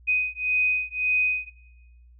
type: beating tone pair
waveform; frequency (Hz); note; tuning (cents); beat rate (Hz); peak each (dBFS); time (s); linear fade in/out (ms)
sine; 2500 / 2501.8; D#7 / D#7; +8 / +9; 1.8; -25; 0.07-1.5; 20
effects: noise-tail reverb RT60 0.9 s tail -17 dB re dry + added 60 Hz sine -49 dBFS peak until 2.19 s